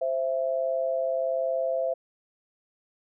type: tone pair together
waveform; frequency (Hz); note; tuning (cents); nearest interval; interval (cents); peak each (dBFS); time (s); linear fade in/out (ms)
sine; 523.3 / 664.5; C5 / E5; 0 / +14; major third; 414; -27; 0.01-1.94; 10
effects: none